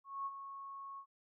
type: tone with ADSR envelope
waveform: sine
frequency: 1100 Hz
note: C#6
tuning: 14 cents flat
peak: -36 dBFS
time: 0.04-1.06 s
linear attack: 220 ms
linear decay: 39 ms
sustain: -9 dB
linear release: 77 ms
effects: none

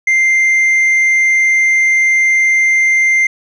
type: tone with tanh clipping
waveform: sine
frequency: 2093 Hz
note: C7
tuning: in tune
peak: -9 dBFS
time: 0.07-3.27 s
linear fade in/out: 5 ms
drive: 3 dB
effects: none

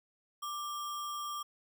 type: tone with sample-and-hold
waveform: sine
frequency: 1179 Hz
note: D6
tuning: 6 cents sharp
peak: -36 dBFS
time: 0.42-1.43 s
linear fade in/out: 10 ms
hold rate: 4410 Hz
effects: none

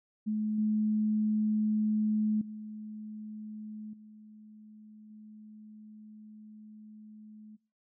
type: tone with level steps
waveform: sine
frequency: 214.1 Hz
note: A3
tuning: 47 cents flat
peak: -28 / -25 / -39 / -49 / -47 dBFS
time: 0.26-7.57 s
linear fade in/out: 20 ms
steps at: 0.58 / 2.41 / 3.93 / 5.1 s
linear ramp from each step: 5 ms
effects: noise-tail reverb RT60 0.4 s tail -23 dB re dry

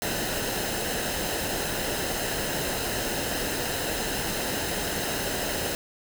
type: noise with comb filter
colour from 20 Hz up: pink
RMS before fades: -29 dBFS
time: 0.02-5.75 s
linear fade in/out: 0 ms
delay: 0.87 ms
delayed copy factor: -0.55
effects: none

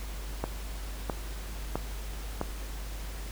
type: click train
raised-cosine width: 1 ms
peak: -15 dBFS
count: 4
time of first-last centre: 0.44-2.414 s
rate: 1.52 Hz
effects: added 50 Hz sine -36 dBFS peak until 3.31 s + pink hiss -45 dBFS RMS until 3.31 s

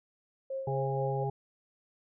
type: tone with tremolo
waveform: sine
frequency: 535 Hz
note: C5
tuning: 38 cents sharp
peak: -32 dBFS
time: 0.5-1.24 s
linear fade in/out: 5 ms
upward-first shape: sine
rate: 4.2 Hz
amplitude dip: 55%
type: harmonic tone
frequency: 136.2 Hz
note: C#3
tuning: 30 cents flat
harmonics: 1 / 3 / 5 / 6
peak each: -32 / -35 / -45 / -36 dBFS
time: 0.67-1.3 s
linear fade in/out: 5 ms
effects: none

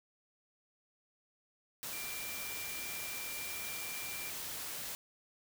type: tone in noise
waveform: sine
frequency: 2366 Hz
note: D7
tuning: 12 cents sharp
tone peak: -45 dBFS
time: 1.93-4.3 s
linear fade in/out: 0 ms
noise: white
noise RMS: -42 dBFS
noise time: 1.83-4.95 s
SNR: -6 dB
effects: none

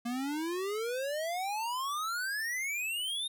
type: exponential sweep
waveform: square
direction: up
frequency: 233.1 to 3718 Hz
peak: -33 dBFS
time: 0.05-3.28 s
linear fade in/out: 10 ms
effects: none

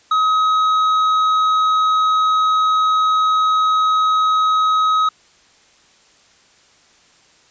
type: tone with hard clipping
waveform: triangle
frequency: 1270 Hz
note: D#6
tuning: 35 cents sharp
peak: -14 dBFS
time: 0.11-5.09 s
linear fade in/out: 5 ms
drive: 9 dB
effects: white hiss -52 dBFS RMS until 7.5 s + resampled to 16000 Hz

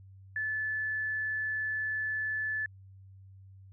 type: tone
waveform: sine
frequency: 1737 Hz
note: A6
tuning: 23 cents flat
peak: -30 dBFS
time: 0.36-2.66 s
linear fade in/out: 2 ms
effects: added 96 Hz sine -50 dBFS peak until 3.72 s

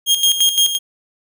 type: tone with tremolo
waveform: sawtooth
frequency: 3238 Hz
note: G#7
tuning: 45 cents flat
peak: -7 dBFS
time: 0.06-0.79 s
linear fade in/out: 50 ms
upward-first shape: square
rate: 5.8 Hz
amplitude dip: 65%
effects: none

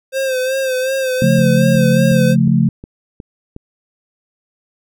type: tone with vibrato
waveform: square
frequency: 523 Hz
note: C5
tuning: 1 cent flat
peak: -16 dBFS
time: 0.12-2.36 s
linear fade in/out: 50 ms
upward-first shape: sine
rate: 2.7 Hz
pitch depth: 48 cents each way
type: chord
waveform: sine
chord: Db augmented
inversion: none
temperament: equal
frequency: 138.59 / 174.61 / 220 Hz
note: Db3 / F3 / A3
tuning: 0 / 0 / 0 cents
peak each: -14 dBFS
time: 1.22-2.69 s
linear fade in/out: 2 ms
type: click train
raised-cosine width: 3 ms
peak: -18 dBFS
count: 7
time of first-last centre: 1.39-3.564 s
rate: 2.76 Hz
effects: none

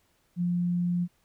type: tone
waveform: sine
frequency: 175.7 Hz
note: F3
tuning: 11 cents sharp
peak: -24 dBFS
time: 0.36-1.08 s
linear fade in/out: 50 ms
effects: pink hiss -69 dBFS RMS until 1.24 s

